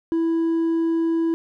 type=tone with hard clipping; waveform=sine; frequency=329.6 Hz; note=E4; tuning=in tune; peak=-19 dBFS; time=0.12-1.34 s; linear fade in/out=0 ms; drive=2 dB; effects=none